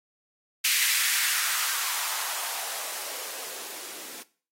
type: noise with band-pass filter sweep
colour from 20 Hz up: violet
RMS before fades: -30 dBFS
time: 0.64-4.23 s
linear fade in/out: 10 ms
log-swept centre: 2300 to 280 Hz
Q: 1.8
effects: noise-tail reverb RT60 0.4 s tail -18 dB re dry + AAC 48 kbps